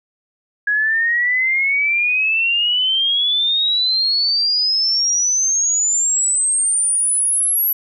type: exponential sweep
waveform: sine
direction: up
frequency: 1661.2 to 11790 Hz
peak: -14 dBFS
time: 0.67-7.73 s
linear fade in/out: 5 ms
effects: none